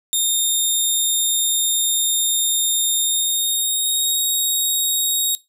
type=tone with pitch glide; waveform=15% pulse; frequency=3669 to 3761 Hz; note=A#7 to A#7; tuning=-28 to +15 cents; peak=-11 dBFS; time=0.13-5.35 s; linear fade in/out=0 ms; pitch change=+43 cents; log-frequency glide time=3.01-4.24 s; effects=noise-tail reverb RT60 0.2 s tail -19 dB re dry